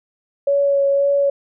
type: tone with vibrato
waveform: sine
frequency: 560 Hz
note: C#5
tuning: 18 cents sharp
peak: -13 dBFS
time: 0.47-1.3 s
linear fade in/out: 5 ms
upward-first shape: sine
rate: 1.9 Hz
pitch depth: 13 cents each way
effects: none